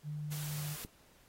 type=tone; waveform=sine; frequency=149.5 Hz; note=D3; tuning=31 cents sharp; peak=-37 dBFS; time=0.03-0.77 s; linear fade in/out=50 ms
type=noise; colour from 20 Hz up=white; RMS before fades=-45 dBFS; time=0.31-0.85 s; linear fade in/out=10 ms
type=click; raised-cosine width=3 ms; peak=-32 dBFS; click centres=0.849 s
effects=pink hiss -65 dBFS RMS until 1.28 s + AAC 48 kbps